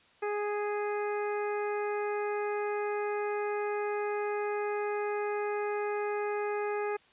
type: harmonic tone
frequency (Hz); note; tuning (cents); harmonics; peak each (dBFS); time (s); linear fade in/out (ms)
414.8; G#4; -2; 1 / 2 / 3 / 4 / 5 / 6; -31 / -37 / -41 / -43 / -45 / -47; 0.22-6.97; 10
effects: white hiss -62 dBFS RMS until 7.12 s + resampled to 8000 Hz